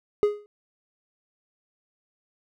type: tone with exponential decay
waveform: triangle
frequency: 415.3 Hz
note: G#4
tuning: in tune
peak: -12 dBFS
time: 0.23-0.46 s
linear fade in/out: 0 ms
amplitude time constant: 50 ms
effects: none